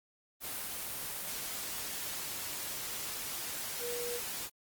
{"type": "tone in noise", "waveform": "sine", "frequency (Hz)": 481.1, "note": "B4", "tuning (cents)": -45, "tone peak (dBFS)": -37, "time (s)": [3.79, 4.21], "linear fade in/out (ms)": 50, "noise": "white", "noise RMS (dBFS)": -39, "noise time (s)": [0.4, 4.5], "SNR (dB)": -1, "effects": ["Opus 24 kbps"]}